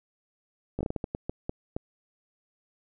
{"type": "slowing click train", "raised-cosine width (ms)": 2, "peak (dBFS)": -17, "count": 11, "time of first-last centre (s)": [0.79, 1.765], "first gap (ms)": 17, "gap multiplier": 1.36, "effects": []}